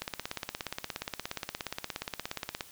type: click train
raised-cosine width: 0.2 ms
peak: -16 dBFS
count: 45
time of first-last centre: 0.02-2.608 s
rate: 17 Hz
effects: white hiss -53 dBFS RMS until 2.71 s